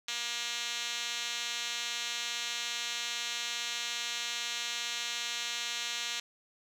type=tone with band-pass filter; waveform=5% pulse; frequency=237.6 Hz; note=A#3; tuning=33 cents sharp; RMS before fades=-36 dBFS; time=0.08-6.2 s; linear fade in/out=2 ms; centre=4500 Hz; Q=4.5; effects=none